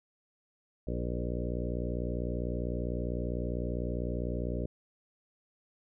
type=harmonic tone with a mistuned harmonic; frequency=60 Hz; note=B1; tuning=49 cents flat; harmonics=1 / 2 / 3 / 4 / 5 / 6 / 7 / 8 / 9 / 10; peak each=-35 / -38 / -40 / -41 / -42 / -43 / -43 / -44 / -45 / -45 dBFS; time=0.87-4.66 s; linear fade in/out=5 ms; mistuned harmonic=8; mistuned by=+16 cents; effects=none